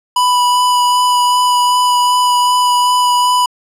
square tone with vibrato, 987.8 Hz, B5, in tune, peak -10 dBFS, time 0.16-3.46 s, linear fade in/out 5 ms, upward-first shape sine, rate 2.6 Hz, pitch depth 11 cents each way, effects low-pass 12000 Hz 12 dB/octave

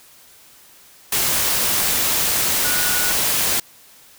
sine tone in noise, 1462 Hz, F#6, 21 cents flat, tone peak -26 dBFS, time 2.64-3.12 s, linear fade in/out 5 ms, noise white, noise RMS -19 dBFS, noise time 1.12-3.6 s, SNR -10 dB, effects white hiss -48 dBFS RMS until 4.18 s

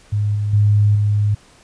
sine tone with level steps, 103.83 Hz, G#2, in tune, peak -15 / -17 / -10 / -13 dBFS, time 0.12-1.35 s, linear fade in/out 10 ms, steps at 0.35 / 0.53 / 0.95 s, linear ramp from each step 5 ms, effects pink hiss -49 dBFS RMS until 1.63 s + resampled to 22050 Hz

